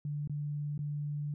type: tone with dropouts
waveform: sine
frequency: 146.83 Hz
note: D3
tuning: in tune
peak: -33 dBFS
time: 0.05-1.34 s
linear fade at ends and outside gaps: 2 ms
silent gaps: 0.275-0.296 / 0.778-0.79 s
effects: none